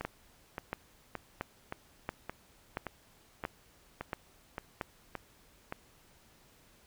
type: two click trains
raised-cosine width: 0.5 ms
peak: -19 / -22 dBFS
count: 8 / 11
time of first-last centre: 0.05-4.812 / 0.01-5.724 s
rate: 1.47 / 1.75 Hz
effects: pink hiss -63 dBFS RMS until 6.86 s